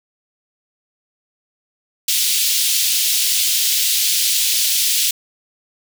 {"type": "high-pass noise", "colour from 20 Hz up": "pink", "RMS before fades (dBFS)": -17, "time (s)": [2.08, 5.11], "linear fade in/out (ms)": 5, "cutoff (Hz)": 3100, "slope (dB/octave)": 24, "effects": []}